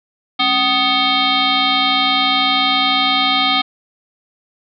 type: tone with frequency modulation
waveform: sine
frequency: 2217 Hz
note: C#7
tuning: in tune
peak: -12 dBFS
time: 0.39-3.62 s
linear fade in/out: 10 ms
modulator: 486 Hz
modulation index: 3.6
effects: none